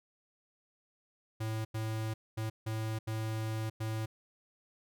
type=tone bursts at uneven times; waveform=square; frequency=110.3 Hz; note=A2; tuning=5 cents sharp; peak=-34 dBFS; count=6; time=1.4-1.65 / 1.74-2.14 / 2.37-2.5 / 2.66-2.99 / 3.07-3.7 / 3.8-4.06 s; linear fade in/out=10 ms; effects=none

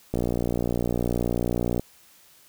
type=click train; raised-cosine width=2 ms; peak=-12 dBFS; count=100; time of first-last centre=0.14-1.796 s; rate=59.8 Hz; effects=white hiss -55 dBFS RMS until 2.48 s

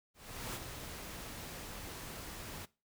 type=noise with ADSR envelope; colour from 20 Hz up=pink; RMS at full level=-40 dBFS; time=0.14-2.66 s; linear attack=410 ms; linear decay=35 ms; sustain=-6 dB; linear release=16 ms; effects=noise-tail reverb RT60 0.3 s tail -21 dB re dry

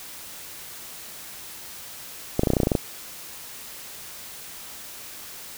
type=clicks; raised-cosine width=2 ms; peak=-6 dBFS; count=11; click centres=2.394 / 2.434 / 2.472 / 2.503 / 2.535 / 2.568 / 2.602 / 2.633 / 2.671 / 2.718 / 2.752 s; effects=white hiss -40 dBFS RMS until 5.57 s

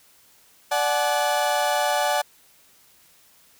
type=chord; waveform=35% pulse; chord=D major; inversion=none; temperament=equal with one note detuned; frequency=587.3 / 740 / 859.4 Hz; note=D5 / F#5 / A5; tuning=0 / 0 / -41 cents; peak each=-23 dBFS; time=0.71-2.22 s; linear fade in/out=10 ms; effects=white hiss -56 dBFS RMS until 3.59 s

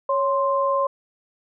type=tone pair together; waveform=sine; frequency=554.4 / 1047.2 Hz; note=C#5 / C6; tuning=0 / +1 cents; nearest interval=major seventh; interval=1101 cents; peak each=-21 dBFS; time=0.09-0.87 s; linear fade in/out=5 ms; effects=none

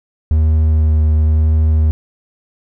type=tone with vibrato; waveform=triangle; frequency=77.78 Hz; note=D#2; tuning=in tune; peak=-7 dBFS; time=0.31-1.91 s; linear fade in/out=0 ms; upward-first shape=sine; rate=0.97 Hz; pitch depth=13 cents each way; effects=none

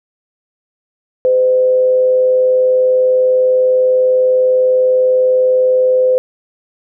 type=tone with frequency modulation; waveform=sine; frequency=510 Hz; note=C5; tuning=44 cents flat; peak=-8 dBFS; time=1.25-6.18 s; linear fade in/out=0 ms; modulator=100 Hz; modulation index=0.22; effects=none

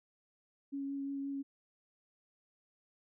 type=tone with vibrato; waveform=sine; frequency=277.2 Hz; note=C#4; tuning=in tune; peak=-36 dBFS; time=0.72-1.43 s; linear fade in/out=20 ms; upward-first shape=triangle; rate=5.7 Hz; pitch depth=13 cents each way; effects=none

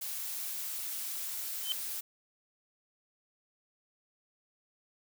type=noise; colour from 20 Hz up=blue; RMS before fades=-38 dBFS; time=0.01-2.01 s; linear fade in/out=10 ms
type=tone with exponential growth; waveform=triangle; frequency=3093 Hz; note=G7; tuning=24 cents flat; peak=-25 dBFS; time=1.58-1.72 s; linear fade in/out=0 ms; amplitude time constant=29 ms
effects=none

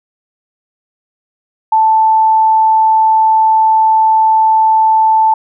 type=tone; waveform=sine; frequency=880 Hz; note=A5; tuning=in tune; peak=-6 dBFS; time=1.72-5.34 s; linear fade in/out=5 ms; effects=none

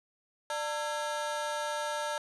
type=ring-modulated tone; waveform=30% pulse; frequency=749 Hz; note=F#5; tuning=21 cents sharp; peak=-26 dBFS; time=0.5-2.18 s; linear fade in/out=2 ms; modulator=156 Hz; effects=resampled to 24000 Hz

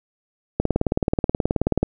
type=click train; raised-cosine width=2 ms; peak=-5 dBFS; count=24; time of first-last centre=0.6-1.83 s; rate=18.7 Hz; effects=none

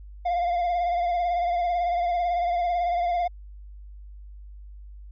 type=tone with vibrato; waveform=triangle; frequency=700 Hz; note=F5; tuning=4 cents sharp; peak=-20 dBFS; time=0.25-3.28 s; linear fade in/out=10 ms; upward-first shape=triangle; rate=18 Hz; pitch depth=51 cents each way; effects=added 50 Hz sine -40 dBFS peak until 5.11 s + resampled to 11025 Hz

